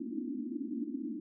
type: band-pass noise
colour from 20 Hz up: white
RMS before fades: -38 dBFS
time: 0-1.2 s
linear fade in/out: 5 ms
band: 220 to 330 Hz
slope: 96 dB/octave
effects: none